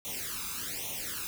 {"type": "noise with flanger", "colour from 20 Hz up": "white", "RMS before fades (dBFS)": -37, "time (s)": [0.05, 1.27], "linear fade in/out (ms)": 0, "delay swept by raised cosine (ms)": [0.31, 0.82], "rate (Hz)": 1.2, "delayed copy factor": 0.9, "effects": []}